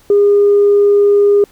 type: tone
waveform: sine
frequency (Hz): 407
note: G#4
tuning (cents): -35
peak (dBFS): -5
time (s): 0.1-1.44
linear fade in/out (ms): 2
effects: tanh soft clip ceiling -2 dBFS + pink hiss -48 dBFS RMS until 1.51 s